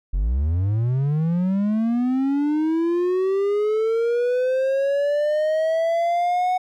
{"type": "linear sweep", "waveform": "triangle", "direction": "up", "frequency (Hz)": [41.2, 740], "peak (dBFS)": -16, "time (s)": [0.13, 6.58], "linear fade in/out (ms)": 10, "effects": []}